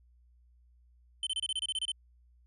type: tone bursts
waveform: square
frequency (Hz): 3073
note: G7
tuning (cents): -35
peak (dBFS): -31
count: 11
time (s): 1.23-1.918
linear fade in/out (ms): 2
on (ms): 38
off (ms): 27
effects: added 60 Hz sine -60 dBFS peak until 2.46 s + resampled to 24000 Hz